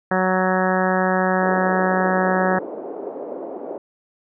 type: harmonic tone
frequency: 186 Hz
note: F#3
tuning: 9 cents sharp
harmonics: 1 / 2 / 3 / 4 / 5 / 6 / 7 / 8 / 9 / 10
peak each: -22 / -25 / -23 / -24 / -27 / -30 / -28 / -31 / -26 / -32 dBFS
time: 0.11-2.59 s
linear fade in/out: 5 ms
type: band-pass noise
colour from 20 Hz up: white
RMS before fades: -31 dBFS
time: 1.42-3.78 s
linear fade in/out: 2 ms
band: 310 to 590 Hz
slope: 24 dB/octave
effects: none